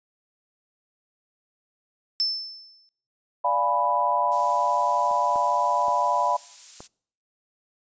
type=tone with exponential decay; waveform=sine; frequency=5290 Hz; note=E8; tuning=5 cents sharp; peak=-19 dBFS; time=2.2-2.89 s; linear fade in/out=0 ms; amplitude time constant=150 ms
type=chord; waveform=sine; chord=D diminished seventh; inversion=none; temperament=equal; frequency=587.3 / 698.5 / 830.6 / 987.8 Hz; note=D5 / F5 / Ab5 / Cb6; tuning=0 / 0 / 0 / 0 cents; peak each=-28 / -27 / -28 / -22 dBFS; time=3.44-6.37 s; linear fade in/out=10 ms
type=noise; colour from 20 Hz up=violet; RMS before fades=-36 dBFS; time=4.31-6.88 s; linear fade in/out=20 ms
type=clicks; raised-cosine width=1 ms; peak=-30 / -24 / -25 / -26 dBFS; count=4; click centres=5.112 / 5.359 / 5.883 / 6.805 s
effects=noise-tail reverb RT60 0.6 s tail -25 dB re dry + resampled to 16000 Hz